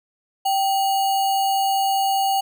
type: tone with sample-and-hold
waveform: sine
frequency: 780 Hz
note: G5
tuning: 9 cents flat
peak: -17 dBFS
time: 0.45-2.41 s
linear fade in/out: 10 ms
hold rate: 3675 Hz
effects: none